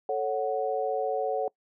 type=chord; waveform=sine; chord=F# minor; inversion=first; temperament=equal; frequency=440 / 554.4 / 740 Hz; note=A4 / C#5 / F#5; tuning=0 / 0 / 0 cents; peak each=-30 dBFS; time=0.09-1.48 s; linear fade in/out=2 ms; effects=noise-tail reverb RT60 0.1 s tail -24 dB re dry